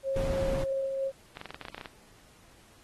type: tone with tremolo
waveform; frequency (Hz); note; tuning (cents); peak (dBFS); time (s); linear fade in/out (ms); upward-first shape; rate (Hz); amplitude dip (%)
sine; 540; C#5; -45; -27; 0.03-1.12; 50; sine; 3.1; 30
type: noise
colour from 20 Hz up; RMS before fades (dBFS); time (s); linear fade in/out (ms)
brown; -32; 0.16-0.64; 2
type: clicks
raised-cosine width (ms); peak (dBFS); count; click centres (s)
0.3; -24; 12; 1.371 / 1.414 / 1.457 / 1.506 / 1.545 / 1.613 / 1.652 / 1.684 / 1.746 / 1.78 / 1.812 / 1.858
effects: pink hiss -59 dBFS RMS until 2.83 s + AAC 32 kbps